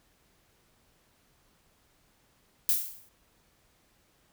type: noise with exponential decay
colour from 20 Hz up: violet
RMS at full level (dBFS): -22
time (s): 2.69-3.09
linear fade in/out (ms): 0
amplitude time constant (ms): 85
effects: pink hiss -67 dBFS RMS until 4.32 s